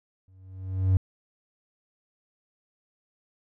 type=tone with exponential growth; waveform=triangle; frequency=94.2 Hz; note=F#2; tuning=32 cents sharp; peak=-13 dBFS; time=0.28-0.97 s; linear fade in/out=0 ms; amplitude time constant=150 ms; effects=tanh soft clip ceiling -10 dBFS